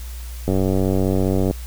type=click train; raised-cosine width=2 ms; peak=-7 dBFS; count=99; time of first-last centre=0.48-1.51 s; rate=95.1 Hz; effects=added 60 Hz sine -29 dBFS peak until 1.66 s + white hiss -42 dBFS RMS until 1.66 s